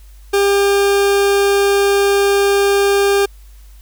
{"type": "tone", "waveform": "40% pulse", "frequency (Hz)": 400, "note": "G4", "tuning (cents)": 35, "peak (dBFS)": -10, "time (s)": [0.33, 3.26], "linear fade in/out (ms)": 10, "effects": ["added 50 Hz sine -37 dBFS peak until 3.81 s", "white hiss -52 dBFS RMS until 3.81 s"]}